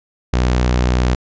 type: tone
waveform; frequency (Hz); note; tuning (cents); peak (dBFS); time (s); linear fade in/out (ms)
sawtooth; 61.74; B1; 0; -9; 0.33-1.15; 5
effects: resampled to 16000 Hz